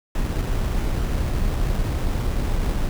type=noise with sample-and-hold; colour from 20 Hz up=brown; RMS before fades=-22 dBFS; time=0.15-2.89 s; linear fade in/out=2 ms; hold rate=4410 Hz; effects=none